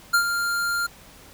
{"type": "tone with ADSR envelope", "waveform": "square", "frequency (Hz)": 1396.9, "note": "F6", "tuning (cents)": 0, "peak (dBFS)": -15, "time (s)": [0.13, 0.87], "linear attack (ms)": 14, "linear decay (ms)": 87, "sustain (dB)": -8, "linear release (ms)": 12, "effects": ["pink hiss -48 dBFS RMS until 1.33 s"]}